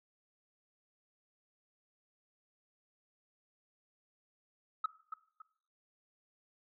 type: tone with echo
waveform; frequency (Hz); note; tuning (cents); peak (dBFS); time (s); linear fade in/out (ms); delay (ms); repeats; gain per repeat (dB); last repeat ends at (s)
sine; 1284; E6; -46; -27; 4.84-4.86; 5; 280; 2; -10; 5.42
effects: noise-tail reverb RT60 0.6 s tail -18 dB re dry + tanh soft clip ceiling -26 dBFS